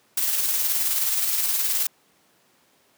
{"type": "noise with tremolo", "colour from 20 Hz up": "blue", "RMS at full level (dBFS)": -22, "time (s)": [0.17, 1.87], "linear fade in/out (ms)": 5, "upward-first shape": "square", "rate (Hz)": 19, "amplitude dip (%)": 30, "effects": ["pink hiss -61 dBFS RMS until 2.97 s", "high-pass 200 Hz 12 dB/octave"]}